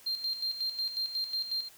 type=tone with tremolo; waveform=sine; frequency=4182 Hz; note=C8; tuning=2 cents flat; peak=-27 dBFS; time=0.06-1.69 s; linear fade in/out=10 ms; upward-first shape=square; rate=5.5 Hz; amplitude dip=70%; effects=tanh soft clip ceiling -27 dBFS + white hiss -56 dBFS RMS until 1.77 s